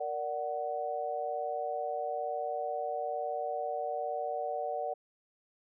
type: chord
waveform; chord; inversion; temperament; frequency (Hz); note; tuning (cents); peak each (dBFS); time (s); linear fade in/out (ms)
sine; Bb augmented; none; equal with one note detuned; 466.2 / 587.3 / 745.1; Bb4 / D5 / F#5; 0 / 0 / +12; -39 / -36 / -35; 0-4.94; 10
effects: none